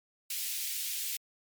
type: high-pass noise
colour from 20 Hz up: white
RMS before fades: -35 dBFS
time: 0.3-1.17 s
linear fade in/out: 5 ms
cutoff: 2300 Hz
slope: 24 dB/octave
effects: MP3 96 kbps